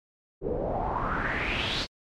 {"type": "noise with low-pass filter sweep", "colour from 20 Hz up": "pink", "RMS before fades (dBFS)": -29, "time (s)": [0.41, 1.87], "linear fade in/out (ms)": 50, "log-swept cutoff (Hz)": [400, 4600], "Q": 4.5, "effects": ["MP3 96 kbps"]}